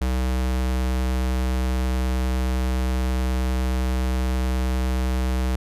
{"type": "tone", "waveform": "square", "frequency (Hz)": 63.6, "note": "C2", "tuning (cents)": -48, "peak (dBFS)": -21, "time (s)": [0.01, 5.56], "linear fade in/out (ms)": 5, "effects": ["resampled to 32000 Hz"]}